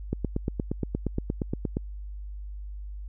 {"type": "click train", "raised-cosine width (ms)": 3, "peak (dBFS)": -14, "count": 15, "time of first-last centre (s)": [0.13, 1.769], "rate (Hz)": 8.54, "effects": ["added 50 Hz sine -35 dBFS peak until 3.08 s"]}